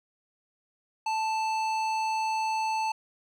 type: tone with hard clipping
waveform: triangle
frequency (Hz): 880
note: A5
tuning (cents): 0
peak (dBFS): -28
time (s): 1.06-2.92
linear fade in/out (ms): 5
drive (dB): 17
effects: none